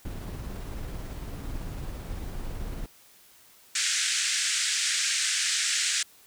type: noise with tremolo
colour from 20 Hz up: brown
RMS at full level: -34 dBFS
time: 0.05-2.86 s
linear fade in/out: 2 ms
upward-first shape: sine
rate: 18 Hz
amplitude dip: 25%
type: band-pass noise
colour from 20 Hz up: white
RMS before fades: -27 dBFS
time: 3.75-6.03 s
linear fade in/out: 5 ms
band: 1500 to 8500 Hz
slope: 48 dB/octave
effects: white hiss -56 dBFS RMS until 6.26 s